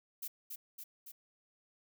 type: noise with echo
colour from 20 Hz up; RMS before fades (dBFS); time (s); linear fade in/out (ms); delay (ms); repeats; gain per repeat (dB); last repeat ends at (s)
violet; -41; 0.22-0.28; 10; 280; 3; -3; 1.12
effects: none